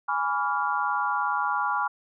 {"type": "chord", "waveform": "sine", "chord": "G# diminished seventh", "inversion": "none", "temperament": "equal with one note detuned", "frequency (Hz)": [830.6, 987.8, 1146.5, 1396.9], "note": ["G#5", "B5", "D6", "F6"], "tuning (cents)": [0, 0, -42, 0], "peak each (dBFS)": -29, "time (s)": [0.08, 1.88], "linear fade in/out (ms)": 10, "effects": []}